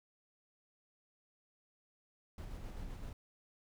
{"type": "noise with tremolo", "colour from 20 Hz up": "brown", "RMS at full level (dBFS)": -44, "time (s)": [2.38, 3.13], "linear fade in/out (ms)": 2, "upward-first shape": "square", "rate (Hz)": 7.7, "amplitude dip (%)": 25, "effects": []}